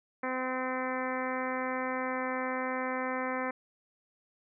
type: harmonic tone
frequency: 257.2 Hz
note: C4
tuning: 30 cents flat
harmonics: 1 / 2 / 3 / 4 / 5 / 6 / 7 / 8 / 9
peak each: -37 / -36 / -40 / -38 / -41 / -43 / -41 / -42 / -47 dBFS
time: 0.23-3.51 s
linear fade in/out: 5 ms
effects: none